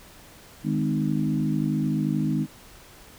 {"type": "harmonic tone with a mistuned harmonic", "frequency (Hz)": 51.4, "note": "G#1", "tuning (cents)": -17, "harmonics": [3, 4, 5, 6], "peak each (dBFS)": [-26, -27, -28, -29], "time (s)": [0.63, 2.47], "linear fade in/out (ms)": 50, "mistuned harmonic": 4, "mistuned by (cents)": 17, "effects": ["pink hiss -49 dBFS RMS until 3.18 s"]}